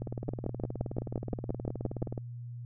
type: two click trains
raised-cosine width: 2 ms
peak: -18 / -23 dBFS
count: 11 / 42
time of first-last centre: 0.29-2.026 / 0.02-2.178 s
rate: 5.76 / 19 Hz
effects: added 120 Hz sine -39 dBFS peak until 2.65 s